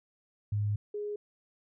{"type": "tone pair in turn", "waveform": "sine", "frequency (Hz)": [103.83, 415.3], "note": ["G#2", "G#4"], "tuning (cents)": [0, 0], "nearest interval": "2 octaves", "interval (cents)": 2400, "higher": "second", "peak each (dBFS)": [-27, -33], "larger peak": "first", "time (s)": [[0.52, 0.76], [0.94, 1.16]], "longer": "first", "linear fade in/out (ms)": 5, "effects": []}